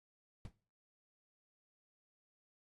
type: noise with exponential decay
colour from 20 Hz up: brown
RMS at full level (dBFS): -43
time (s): 0.45-0.53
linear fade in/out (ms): 2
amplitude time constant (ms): 17
effects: noise-tail reverb RT60 0.4 s tail -18 dB re dry + AAC 32 kbps